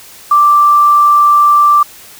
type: tone with quantisation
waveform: sine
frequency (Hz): 1174.7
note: D6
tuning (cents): 0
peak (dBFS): -4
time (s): 0.31-1.83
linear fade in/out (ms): 5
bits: 5
effects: white hiss -36 dBFS RMS until 2.19 s